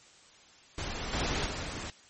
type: noise with level steps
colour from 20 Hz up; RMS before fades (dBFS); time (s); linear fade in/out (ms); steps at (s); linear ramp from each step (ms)
pink; -36 / -31 / -36 / -38; 0.78-1.9; 2; 1.13 / 1.46 / 1.63; 2
effects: white hiss -57 dBFS RMS until 2.09 s + MP3 32 kbps